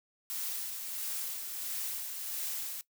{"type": "noise with tremolo", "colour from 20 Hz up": "blue", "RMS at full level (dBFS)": -36, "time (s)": [0.3, 2.81], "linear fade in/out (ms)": 0, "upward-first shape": "sine", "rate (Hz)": 1.5, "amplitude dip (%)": 40, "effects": ["noise-tail reverb RT60 0.1 s tail -19 dB re dry"]}